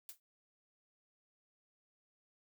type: noise with exponential decay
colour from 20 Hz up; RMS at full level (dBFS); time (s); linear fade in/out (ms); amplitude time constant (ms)
blue; -44; 0.09-0.2; 1; 22
effects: none